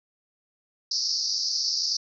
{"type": "band-pass noise", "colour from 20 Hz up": "pink", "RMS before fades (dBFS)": -27, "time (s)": [0.91, 1.97], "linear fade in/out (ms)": 5, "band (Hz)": [4500, 5700], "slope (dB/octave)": 96, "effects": []}